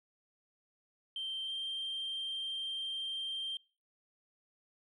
sine tone pair in turn, 3136 / 3163 Hz, G7 / G7, 0 / +15 cents, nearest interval unison, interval 15 cents, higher second, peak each -35 / -34 dBFS, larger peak second, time 1.16-1.48 / 1.48-3.57 s, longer second, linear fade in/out 2 ms, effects noise-tail reverb RT60 0.4 s tail -26 dB re dry + tanh soft clip ceiling -33 dBFS

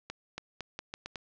accelerating click train, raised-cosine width 0.2 ms, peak -20 dBFS, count 7, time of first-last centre 0.1-1.157 s, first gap 280 ms, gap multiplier 0.81, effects low-pass 6000 Hz 12 dB/octave

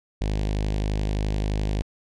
sawtooth tone with notch filter, 51.6 Hz, G#1, 10 cents flat, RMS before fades -25 dBFS, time 0.21-1.82 s, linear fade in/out 0 ms, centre 1300 Hz, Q 0.98, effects low-pass 6000 Hz 12 dB/octave

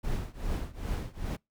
brown noise with tremolo, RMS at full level -30 dBFS, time 0.03-1.37 s, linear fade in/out 20 ms, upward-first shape triangle, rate 2.5 Hz, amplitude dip 95%, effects noise-tail reverb RT60 0.2 s tail -26 dB re dry

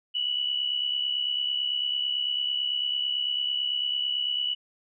sine tone pair together, 2891 / 2960 Hz, F#7 / F#7, -41 / 0 cents, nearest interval unison, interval 41 cents, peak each -32 / -26 dBFS, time 0.14-4.55 s, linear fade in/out 20 ms, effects none

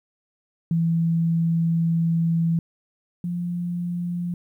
sine tone pair in turn, 166 / 174.75 Hz, E3 / F3, +12 / +1 cents, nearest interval minor second, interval 89 cents, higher second, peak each -18 / -24 dBFS, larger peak first, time 0.71-2.59 / 3.24-4.34 s, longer first, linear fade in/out 2 ms, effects 10-bit

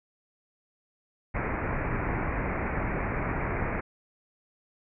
pink low-pass noise, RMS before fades -30 dBFS, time 1.34-3.81 s, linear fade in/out 10 ms, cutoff 2400 Hz, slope 96 dB/octave, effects none

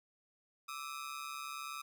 sawtooth ring-modulated tone, 1244.5 Hz, D#6, in tune, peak -35 dBFS, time 0.68-1.82 s, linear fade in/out 10 ms, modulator 70.4 Hz, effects none

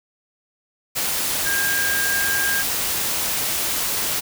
sine tone in noise, 1610 Hz, G6, 46 cents sharp, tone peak -21 dBFS, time 1.45-2.63 s, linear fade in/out 20 ms, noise white, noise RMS -23 dBFS, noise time 0.95-4.21 s, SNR -1 dB, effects none

